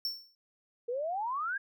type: tone with exponential decay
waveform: square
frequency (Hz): 5430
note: F8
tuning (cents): -50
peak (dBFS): -29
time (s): 0.05-0.35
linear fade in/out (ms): 1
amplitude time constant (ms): 64
type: exponential sweep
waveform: sine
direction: up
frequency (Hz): 461.3 to 1661.2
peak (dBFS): -31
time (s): 0.88-1.58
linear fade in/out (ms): 10
effects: none